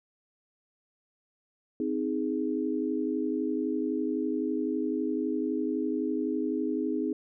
sine chord, Ab major, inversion first, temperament just, 259.6 / 311.5 / 415.3 Hz, C4 / Eb4 / Ab4, -13 / +2 / 0 cents, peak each -31 / -30 / -33 dBFS, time 1.8-7.13 s, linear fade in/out 2 ms, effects none

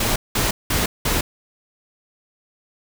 pink noise bursts, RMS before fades -20 dBFS, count 4, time 0-1.21 s, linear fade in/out 5 ms, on 160 ms, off 190 ms, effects none

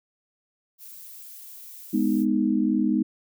violet noise, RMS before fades -43 dBFS, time 0.78-2.26 s, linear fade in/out 50 ms
sine chord, G# minor, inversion none, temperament just, 207.7 / 249.2 / 311.5 Hz, G#3 / B3 / D#4, 0 / +16 / +2 cents, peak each -24 dBFS, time 1.93-3.03 s, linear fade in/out 10 ms
effects none

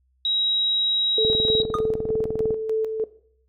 sine tone, 3835 Hz, A#7, 48 cents sharp, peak -20 dBFS, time 0.25-1.62 s, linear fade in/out 2 ms
sine tone with tremolo, 440 Hz, A4, in tune, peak -19 dBFS, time 1.18-3.04 s, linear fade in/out 2 ms, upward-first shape square, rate 3.3 Hz, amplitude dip 50%
click train, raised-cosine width 2 ms, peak -15 dBFS, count 26, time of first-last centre 1.25-2.506 s, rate 19.9 Hz
triangle tone with exponential decay, 1228 Hz, D#6, 23 cents flat, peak -17 dBFS, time 1.74-1.86 s, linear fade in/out 1 ms, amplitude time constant 26 ms
effects noise-tail reverb RT60 0.6 s tail -17 dB re dry + added 64 Hz sine -62 dBFS peak until 3.48 s

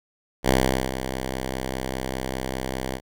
5% pulse tone with ADSR envelope, 65 Hz, C2, 11 cents flat, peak -5 dBFS, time 0.43-3.01 s, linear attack 59 ms, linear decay 420 ms, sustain -11 dB, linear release 67 ms, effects none

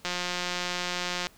click train, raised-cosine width 0.2 ms, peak -13 dBFS, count 218, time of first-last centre 0.05-1.269 s, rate 178 Hz, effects pink hiss -57 dBFS RMS until 1.37 s

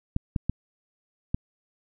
clicks, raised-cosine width 5 ms, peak -12 dBFS, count 4, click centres 0.164 / 0.362 / 0.496 / 1.345 s, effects none

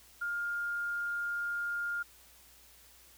sine tone, 1410 Hz, F6, 16 cents sharp, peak -32 dBFS, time 0.21-2.03 s, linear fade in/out 10 ms, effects added 60 Hz sine -66 dBFS peak until 3.17 s + white hiss -59 dBFS RMS until 3.17 s

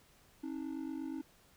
triangle ring-modulated tone, 293.7 Hz, D4, in tune, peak -33 dBFS, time 0.43-1.22 s, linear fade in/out 10 ms, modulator 24.2 Hz, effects pink hiss -65 dBFS RMS until 1.56 s

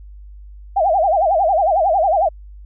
sine tone with vibrato, 709 Hz, F5, 26 cents sharp, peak -12 dBFS, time 0.76-2.29 s, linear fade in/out 10 ms, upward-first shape sine, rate 11 Hz, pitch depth 230 cents each way, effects added 50 Hz sine -35 dBFS peak until 2.65 s

